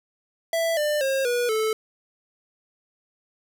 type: tone with pitch steps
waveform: square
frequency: 662 / 596.6 / 537.7 / 484.6 / 436.8 Hz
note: E5 / D5 / C5 / B4 / A4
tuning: +7 / +27 / +47 / -33 / -13 cents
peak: -22 dBFS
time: 0.53-1.73 s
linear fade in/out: 2 ms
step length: 240 ms
effects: none